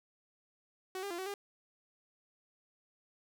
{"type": "tone with pitch steps", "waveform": "sawtooth", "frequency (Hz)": [374.8, 401, 344.8, 377.5, 402.6], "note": ["F#4", "G4", "F4", "F#4", "G4"], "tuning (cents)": [22, 39, -22, 35, 46], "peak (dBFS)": -34, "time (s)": [0.95, 1.34], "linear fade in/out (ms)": 2, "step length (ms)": 78, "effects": []}